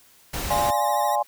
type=noise; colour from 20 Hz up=pink; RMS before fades=-29 dBFS; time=0.33-0.71 s; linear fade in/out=10 ms
type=tone with vibrato; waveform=5% pulse; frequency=1864.7 Hz; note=A#6; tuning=in tune; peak=-23 dBFS; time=0.5-1.16 s; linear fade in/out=10 ms; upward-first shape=triangle; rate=13 Hz; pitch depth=72 cents each way
type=chord; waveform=sine; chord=D half-diminished seventh; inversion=none; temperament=equal; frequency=587.3 / 698.5 / 830.6 / 1046.5 Hz; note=D5 / F5 / Ab5 / C6; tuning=0 / 0 / 0 / 0 cents; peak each=-27 / -27 / -22 / -27 dBFS; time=0.5-1.23 s; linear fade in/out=10 ms
effects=white hiss -55 dBFS RMS until 1.27 s